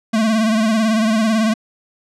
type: tone with vibrato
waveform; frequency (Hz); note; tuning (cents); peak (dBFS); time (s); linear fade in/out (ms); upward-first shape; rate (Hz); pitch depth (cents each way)
square; 220; A3; 0; -14; 0.13-1.54; 10; sine; 18; 61
effects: low-pass 8000 Hz 12 dB/octave